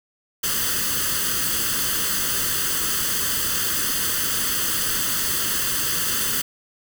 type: noise with comb filter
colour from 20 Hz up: white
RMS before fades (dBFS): -23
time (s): 0.43-6.42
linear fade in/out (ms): 10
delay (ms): 0.64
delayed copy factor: +0.75
effects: none